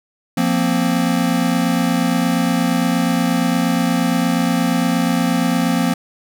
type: chord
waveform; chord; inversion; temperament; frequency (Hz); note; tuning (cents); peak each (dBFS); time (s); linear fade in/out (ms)
square; F suspended fourth; none; equal; 174.61 / 233.1 / 261.6; F3 / Bb3 / C4; 0 / 0 / 0; -20; 0.37-5.94; 5
effects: none